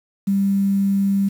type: tone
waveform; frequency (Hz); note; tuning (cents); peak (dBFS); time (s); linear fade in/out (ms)
sine; 197.3; G3; +11; -15; 0.27-1.29; 10
effects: 7-bit